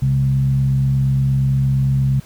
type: tone with frequency modulation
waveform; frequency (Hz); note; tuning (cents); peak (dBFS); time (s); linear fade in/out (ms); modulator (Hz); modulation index
sine; 134; C3; +42; -13; 0.02-2.2; 5; 68.6; 0.44
effects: pink hiss -46 dBFS RMS until 2.25 s